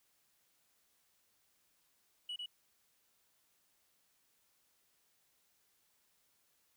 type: tone with echo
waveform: sine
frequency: 2937 Hz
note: F#7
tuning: 13 cents flat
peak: -37 dBFS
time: 2.29-2.36 s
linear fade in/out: 5 ms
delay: 100 ms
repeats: 1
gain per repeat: -2 dB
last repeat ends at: 2.46 s
effects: tanh soft clip ceiling -38 dBFS + white hiss -75 dBFS RMS until 6.76 s